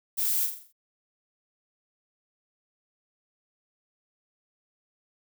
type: noise with echo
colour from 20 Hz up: violet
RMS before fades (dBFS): -27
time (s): 0.17-0.47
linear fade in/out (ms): 20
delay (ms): 43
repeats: 6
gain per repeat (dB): -6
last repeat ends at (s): 0.728
effects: none